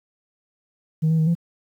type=tone with pitch steps; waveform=sine; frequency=157.9 / 161.4 / 158 / 169.3 Hz; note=D#3 / E3 / D#3 / E3; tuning=+26 / -36 / +27 / +46 cents; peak=-14 dBFS; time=1.02-1.352 s; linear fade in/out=20 ms; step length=83 ms; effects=tanh soft clip ceiling -14 dBFS + 9-bit